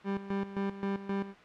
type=tone with tremolo; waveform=30% pulse; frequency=197.4 Hz; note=G3; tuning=12 cents sharp; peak=-27 dBFS; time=0.04-1.35 s; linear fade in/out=50 ms; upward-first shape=square; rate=3.8 Hz; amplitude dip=75%; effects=white hiss -53 dBFS RMS until 1.44 s + low-pass 2000 Hz 12 dB/octave